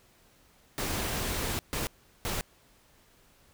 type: noise bursts at uneven times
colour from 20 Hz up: pink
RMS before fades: -32 dBFS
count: 3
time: 0.78-1.59 / 1.73-1.87 / 2.25-2.41 s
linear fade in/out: 0 ms
effects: pink hiss -62 dBFS RMS until 3.53 s